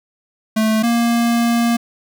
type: tone pair in turn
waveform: square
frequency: 218.7 / 234.5 Hz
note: A3 / A#3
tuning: -10 / +11 cents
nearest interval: minor second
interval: 121 cents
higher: second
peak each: -14 dBFS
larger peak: neither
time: 0.56-0.83 / 0.83-1.77 s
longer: second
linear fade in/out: 10 ms
effects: none

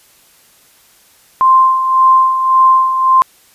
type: tone with tremolo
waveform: sine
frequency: 1046.5 Hz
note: C6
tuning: in tune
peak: -4 dBFS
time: 1.41-3.22 s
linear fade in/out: 0 ms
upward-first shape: sine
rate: 1.8 Hz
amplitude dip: 60%
effects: white hiss -48 dBFS RMS until 3.54 s + resampled to 32000 Hz

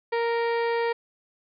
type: harmonic tone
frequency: 465.9 Hz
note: A#4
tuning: 1 cent flat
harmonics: 1 / 2 / 3 / 4 / 5 / 6 / 7 / 8 / 9 / 10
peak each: -24 / -29 / -40 / -34 / -38 / -47 / -47 / -50 / -50 / -48 dBFS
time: 0.12-0.93 s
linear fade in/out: 10 ms
effects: none

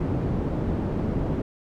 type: low-pass noise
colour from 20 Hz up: white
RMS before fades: -26 dBFS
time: 0-1.42 s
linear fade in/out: 5 ms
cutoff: 280 Hz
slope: 12 dB/octave
effects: none

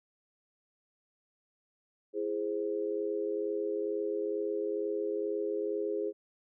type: chord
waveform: sine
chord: E augmented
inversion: none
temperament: equal with one note detuned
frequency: 333.1 / 415.3 / 523.3 Hz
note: E4 / G#4 / B#4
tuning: +18 / 0 / 0 cents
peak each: -37 / -32 / -38 dBFS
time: 2.13-6.13 s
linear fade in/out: 50 ms
effects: none

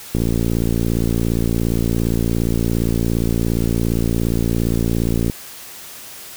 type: click train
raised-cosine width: 3 ms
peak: -6 dBFS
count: 296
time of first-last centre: 0.15-5.298 s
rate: 57.3 Hz
effects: white hiss -36 dBFS RMS until 6.36 s

